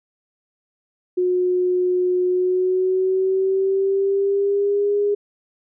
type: tone with pitch glide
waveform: sine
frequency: 362.5 to 409.2 Hz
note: F#4 to G#4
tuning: -35 to -26 cents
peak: -16 dBFS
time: 1.17-5.15 s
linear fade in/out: 10 ms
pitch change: +209 cents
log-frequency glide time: 2.26-4.96 s
effects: none